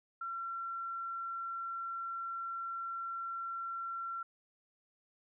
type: tone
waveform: sine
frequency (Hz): 1360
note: F6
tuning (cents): -46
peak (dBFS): -37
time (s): 0.21-4.23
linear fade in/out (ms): 5
effects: none